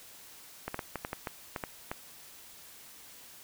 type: clicks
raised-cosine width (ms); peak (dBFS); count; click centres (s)
0.5; -19; 10; 0.68 / 0.744 / 0.792 / 0.957 / 1.049 / 1.131 / 1.272 / 1.562 / 1.638 / 1.915
effects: white hiss -52 dBFS RMS until 3.43 s